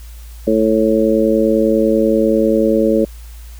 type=harmonic tone; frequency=110.1 Hz; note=A2; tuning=2 cents sharp; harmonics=2 / 3 / 4 / 5; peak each=-16 / -16 / -16 / -16 dBFS; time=0.47-3.05 s; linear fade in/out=5 ms; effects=added 57 Hz sine -31 dBFS peak until 3.59 s + white hiss -45 dBFS RMS until 3.59 s

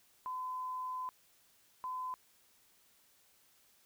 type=tone bursts at uneven times; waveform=sine; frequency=1017 Hz; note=C6; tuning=50 cents flat; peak=-37 dBFS; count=2; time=0.26-1.09 / 1.84-2.14 s; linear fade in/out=0 ms; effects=white hiss -68 dBFS RMS until 3.85 s

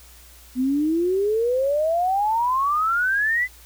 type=exponential sweep; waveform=sine; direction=up; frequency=246.9 to 2039 Hz; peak=-18 dBFS; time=0.55-3.48 s; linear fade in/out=50 ms; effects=added 60 Hz sine -48 dBFS peak until 3.65 s + white hiss -49 dBFS RMS until 3.65 s

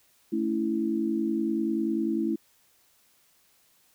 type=chord; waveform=sine; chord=A major; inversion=none; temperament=equal with one note detuned; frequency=220 / 279.4 / 329.6 Hz; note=A3 / C#4 / E4; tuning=0 / +14 / 0 cents; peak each=-29 / -32 / -27 dBFS; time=0.32-2.36 s; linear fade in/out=10 ms; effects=white hiss -64 dBFS RMS until 3.94 s

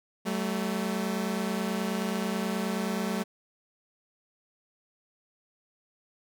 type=tone pair together; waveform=sawtooth; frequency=190.63 / 220 Hz; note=G3 / A3; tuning=-48 / 0 cents; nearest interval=major second; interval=248 cents; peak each=-27 dBFS; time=0.25-3.24 s; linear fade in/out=20 ms; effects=none

